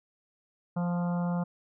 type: harmonic tone with a mistuned harmonic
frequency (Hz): 174.61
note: F3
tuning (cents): 0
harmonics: 1 / 3 / 4 / 5 / 6 / 7 / 8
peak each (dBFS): -27 / -39 / -41 / -42 / -46 / -47 / -49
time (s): 0.76-1.44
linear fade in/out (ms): 10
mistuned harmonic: 4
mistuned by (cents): +16
effects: none